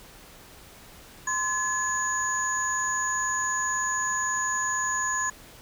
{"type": "tone cluster", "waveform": "sine", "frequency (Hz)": [1036, 1702, 6790], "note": ["C6", "G#6", "G#8"], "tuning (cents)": [-17, 42, 37], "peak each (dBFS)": -29, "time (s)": [1.27, 5.3], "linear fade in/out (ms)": 5, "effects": ["pink hiss -49 dBFS RMS until 5.61 s"]}